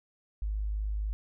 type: tone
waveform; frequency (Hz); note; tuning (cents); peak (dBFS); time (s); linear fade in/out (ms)
sine; 51.91; G#1; 0; -29; 0.42-1.13; 0
effects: none